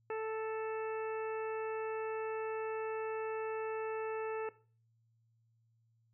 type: harmonic tone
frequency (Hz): 440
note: A4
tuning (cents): 0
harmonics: 1 / 2 / 3 / 4 / 5 / 6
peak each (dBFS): -36 / -44 / -47 / -50 / -55 / -52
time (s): 0.1-4.49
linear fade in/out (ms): 2
effects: noise-tail reverb RT60 0.4 s tail -18 dB re dry + added 114 Hz sine -70 dBFS peak until 6.13 s